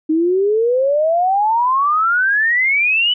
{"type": "exponential sweep", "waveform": "sine", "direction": "up", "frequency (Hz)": [307.6, 3012], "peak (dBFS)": -12, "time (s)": [0.09, 3.14], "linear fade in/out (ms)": 10, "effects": []}